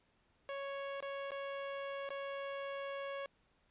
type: tone with dropouts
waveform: sawtooth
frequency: 554.4 Hz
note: C#5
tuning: in tune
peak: -36 dBFS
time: 0.49-3.26 s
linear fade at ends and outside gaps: 1 ms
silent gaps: 1.005-1.025 / 1.307-1.317 / 2.091-2.104 s
effects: pink hiss -74 dBFS RMS until 3.7 s + resampled to 8000 Hz